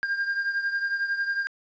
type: beating tone pair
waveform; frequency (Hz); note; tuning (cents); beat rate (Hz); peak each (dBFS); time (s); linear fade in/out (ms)
triangle; 1602 / 1613; G6 / G6; +37 / +49; 11; -24 / -30; 0.03-1.47; 0
effects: resampled to 16000 Hz + 10-bit